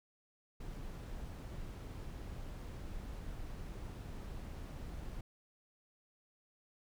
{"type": "noise", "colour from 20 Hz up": "brown", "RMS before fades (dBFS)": -45, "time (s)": [0.6, 5.21], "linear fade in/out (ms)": 5, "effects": []}